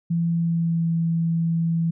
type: tone with pitch glide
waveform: sine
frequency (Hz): 168.3 to 165.89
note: E3 to E3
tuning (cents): +36 to +11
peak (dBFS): -19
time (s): 0.1-1.91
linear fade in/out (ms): 10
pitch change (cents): -25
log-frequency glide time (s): 0.3-0.89
effects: none